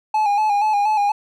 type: tone with vibrato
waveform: triangle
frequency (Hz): 837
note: G#5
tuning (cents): +13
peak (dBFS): -13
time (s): 0.14-1.12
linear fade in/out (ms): 5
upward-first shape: square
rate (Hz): 4.2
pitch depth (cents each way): 48
effects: none